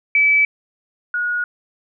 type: tone pair in turn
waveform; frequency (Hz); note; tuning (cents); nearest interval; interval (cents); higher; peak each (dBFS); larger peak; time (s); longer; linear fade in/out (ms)
sine; 2300 / 1448.9; D7 / F#6; -37 / -37; minor sixth; 800; first; -11 / -18; first; 0.15-0.45 / 1.14-1.44; neither; 2
effects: none